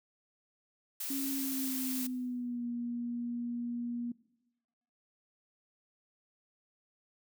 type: noise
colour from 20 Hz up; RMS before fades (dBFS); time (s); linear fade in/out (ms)
blue; -38; 1-2.07; 5
type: tone with pitch glide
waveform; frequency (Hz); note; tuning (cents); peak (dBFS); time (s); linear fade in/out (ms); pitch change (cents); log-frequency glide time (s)
sine; 272.8 to 238.9; C#4 to A#3; -28 to +43; -34; 1.1-4.12; 5; -229; 1.35-2.66
effects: noise-tail reverb RT60 1.0 s tail -20 dB re dry